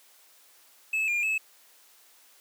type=tone with pitch steps; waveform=triangle; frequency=2602 / 2408 / 2597 Hz; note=E7 / D7 / E7; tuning=-23 / +43 / -26 cents; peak=-23 dBFS; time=0.93-1.38 s; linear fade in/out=5 ms; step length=150 ms; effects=white hiss -58 dBFS RMS until 2.4 s + high-pass 400 Hz 12 dB/octave